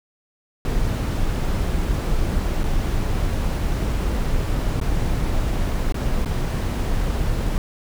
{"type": "noise with dropouts", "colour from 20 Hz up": "brown", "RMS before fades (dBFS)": -21, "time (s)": [0.65, 7.58], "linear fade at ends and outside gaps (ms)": 1, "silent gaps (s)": [[2.634, 2.639], [4.801, 4.813], [5.923, 5.943], [6.249, 6.258]], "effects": []}